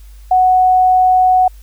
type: tone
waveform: sine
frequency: 740 Hz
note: F#5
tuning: in tune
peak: -7 dBFS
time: 0.31-1.48 s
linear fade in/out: 5 ms
effects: added 50 Hz sine -34 dBFS peak until 1.62 s + white hiss -51 dBFS RMS until 1.62 s